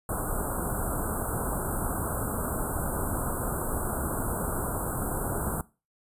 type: band-stop noise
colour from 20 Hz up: pink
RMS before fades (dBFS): -30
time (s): 0.09-5.61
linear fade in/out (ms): 2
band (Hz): 1500 to 7900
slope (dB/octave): 96
effects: noise-tail reverb RT60 0.3 s tail -20 dB re dry + resampled to 32000 Hz